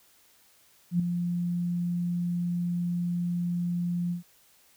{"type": "tone with ADSR envelope", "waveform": "sine", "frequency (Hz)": 174.61, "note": "F3", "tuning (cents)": 0, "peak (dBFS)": -19, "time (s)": [0.91, 4.23], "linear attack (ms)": 86, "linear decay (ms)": 4, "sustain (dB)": -7, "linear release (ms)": 120, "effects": ["white hiss -61 dBFS RMS until 4.76 s"]}